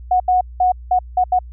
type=tone bursts at uneven times; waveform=sine; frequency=732 Hz; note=F#5; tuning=19 cents flat; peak=-11 dBFS; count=6; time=0.11-0.2 / 0.28-0.41 / 0.6-0.72 / 0.91-0.99 / 1.17-1.24 / 1.32-1.39 s; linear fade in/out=5 ms; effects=added 60 Hz sine -32 dBFS peak until 1.52 s